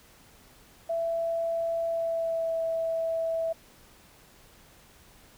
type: tone with pitch glide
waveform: sine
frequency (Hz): 666 to 656.1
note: E5 to E5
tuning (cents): +18 to -8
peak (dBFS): -26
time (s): 0.89-3.53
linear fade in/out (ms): 10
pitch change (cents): -26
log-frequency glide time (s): 1.87-2.54
effects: pink hiss -56 dBFS RMS until 5.37 s

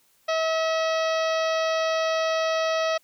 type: harmonic tone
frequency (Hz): 644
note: E5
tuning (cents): -41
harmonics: 1 / 2 / 3 / 4 / 5 / 6 / 7 / 8 / 9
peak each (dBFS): -23 / -29 / -33 / -35 / -37 / -39 / -40 / -41 / -42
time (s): 0.28-2.98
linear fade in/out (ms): 10
effects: white hiss -63 dBFS RMS until 3.03 s

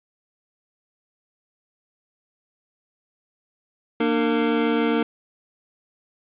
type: tone cluster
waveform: square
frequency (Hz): 233.2 / 300.5 / 457.4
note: A#3 / D4 / A#4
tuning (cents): +1 / +40 / -33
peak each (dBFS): -24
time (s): 4-5.03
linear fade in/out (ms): 5
effects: resampled to 8000 Hz + 7-bit

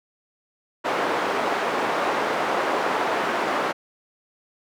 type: band-pass noise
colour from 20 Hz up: white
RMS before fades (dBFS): -24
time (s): 0.84-3.73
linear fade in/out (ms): 20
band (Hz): 340 to 1100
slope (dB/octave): 12
effects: none

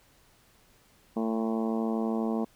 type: harmonic tone with a mistuned harmonic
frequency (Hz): 112.3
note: A2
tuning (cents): +36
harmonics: 2 / 3 / 4 / 5 / 6 / 7 / 8 / 9 / 10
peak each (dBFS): -28 / -35 / -35 / -41 / -39 / -41 / -45 / -45 / -47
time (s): 1.16-2.45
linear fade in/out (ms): 10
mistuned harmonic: 10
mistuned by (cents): -38
effects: pink hiss -62 dBFS RMS until 2.55 s

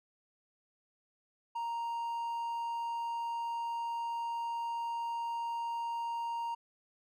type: tone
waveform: triangle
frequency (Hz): 932.3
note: A#5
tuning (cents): 0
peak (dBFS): -32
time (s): 1.55-6.55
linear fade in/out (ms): 10
effects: none

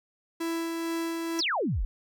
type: tone with tremolo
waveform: 45% pulse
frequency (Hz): 331.4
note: E4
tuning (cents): +9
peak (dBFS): -28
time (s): 0.4-1.41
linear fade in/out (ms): 10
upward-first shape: sine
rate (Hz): 2.2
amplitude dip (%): 25
type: exponential sweep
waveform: sine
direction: down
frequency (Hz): 5920 to 33.06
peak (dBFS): -25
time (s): 1.39-1.85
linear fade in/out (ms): 0
effects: none

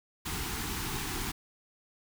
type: band-stop noise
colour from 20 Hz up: pink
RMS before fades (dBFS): -35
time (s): 0.25-1.32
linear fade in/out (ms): 10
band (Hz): 450 to 740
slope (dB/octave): 96
effects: none

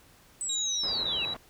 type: linear sweep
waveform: sine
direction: down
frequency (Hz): 8120 to 2535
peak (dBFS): -30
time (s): 0.41-1.25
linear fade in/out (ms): 0
type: tone with pitch glide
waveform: sine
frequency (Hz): 3825 to 3905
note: A#7 to B7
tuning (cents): +44 to -20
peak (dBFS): -30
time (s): 0.49-1.34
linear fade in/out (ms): 5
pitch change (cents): +36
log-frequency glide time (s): 0.75-0.91
type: low-pass noise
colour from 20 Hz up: white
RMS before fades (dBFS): -42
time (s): 0.83-1.37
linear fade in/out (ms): 5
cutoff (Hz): 980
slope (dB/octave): 12
effects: pink hiss -58 dBFS RMS until 1.49 s

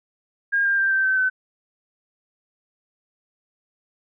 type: tone with pitch steps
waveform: sine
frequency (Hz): 1619 / 1598.6 / 1578.4 / 1558.4 / 1538.8 / 1519.3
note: G#6 / G6 / G6 / G6 / G6 / F#6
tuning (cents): -45 / +33 / +11 / -11 / -33 / +45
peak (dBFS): -17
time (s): 0.52-1.3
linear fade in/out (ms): 20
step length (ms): 130
effects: none

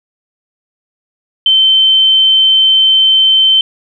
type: tone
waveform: sine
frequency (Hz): 3092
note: G7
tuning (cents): -24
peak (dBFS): -5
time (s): 1.46-3.61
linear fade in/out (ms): 2
effects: none

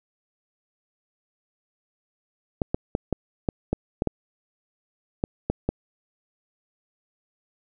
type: clicks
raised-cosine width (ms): 2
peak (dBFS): -9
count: 11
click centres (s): 2.618 / 2.745 / 2.951 / 3.127 / 3.488 / 3.73 / 4.021 / 4.073 / 5.239 / 5.5 / 5.69
effects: none

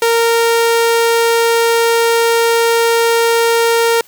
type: tone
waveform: sawtooth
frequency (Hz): 462.6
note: A#4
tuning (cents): -13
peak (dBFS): -6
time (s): 0.02-4.01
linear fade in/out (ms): 2
effects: white hiss -45 dBFS RMS until 4.07 s

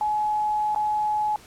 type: tone with dropouts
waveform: sine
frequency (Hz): 847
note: G#5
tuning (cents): +34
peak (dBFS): -21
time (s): 0.01-1.36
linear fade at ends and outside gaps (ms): 1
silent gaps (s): 0.748-0.76
effects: pink hiss -49 dBFS RMS until 1.46 s + low-pass 12000 Hz 12 dB/octave

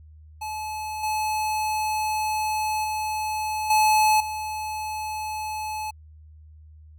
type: tone with level steps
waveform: square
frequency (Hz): 860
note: A5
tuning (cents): -40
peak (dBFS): -30 / -24 / -26 / -17 / -29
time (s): 0.41-5.91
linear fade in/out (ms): 10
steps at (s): 1.03 / 2.84 / 3.7 / 4.2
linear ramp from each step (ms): 5
effects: added 77 Hz sine -45 dBFS peak until 6.98 s

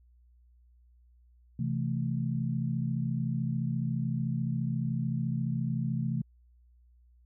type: chord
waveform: sine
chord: A minor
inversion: first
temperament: equal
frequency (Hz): 130.81 / 164.81 / 220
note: C3 / E3 / A3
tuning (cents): 0 / 0 / 0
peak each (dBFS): -31 / -33 / -34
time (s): 1.59-6.22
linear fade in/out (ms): 5
effects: added 60 Hz sine -58 dBFS peak until 7.25 s

